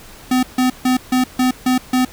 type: tone bursts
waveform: square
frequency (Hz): 254.3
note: C4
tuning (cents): -49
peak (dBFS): -13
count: 7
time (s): 0.31-2.05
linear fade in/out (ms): 5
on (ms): 120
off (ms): 150
effects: pink hiss -40 dBFS RMS until 2.12 s